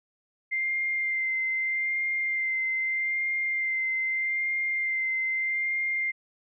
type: tone with vibrato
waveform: sine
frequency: 2093 Hz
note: C7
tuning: in tune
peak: -25 dBFS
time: 0.51-6.12 s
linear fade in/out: 20 ms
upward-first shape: sine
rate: 0.8 Hz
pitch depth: 17 cents each way
effects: none